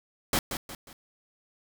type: noise with echo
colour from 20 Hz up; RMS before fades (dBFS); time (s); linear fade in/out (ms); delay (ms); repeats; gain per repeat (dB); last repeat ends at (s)
pink; -25; 0.33-0.39; 2; 180; 3; -8; 0.93
effects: none